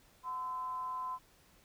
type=tone with frequency modulation; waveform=sine; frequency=1024 Hz; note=C6; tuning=38 cents flat; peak=-36 dBFS; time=0.23-1.19 s; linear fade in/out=50 ms; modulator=291 Hz; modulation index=0.3; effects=pink hiss -65 dBFS RMS until 1.64 s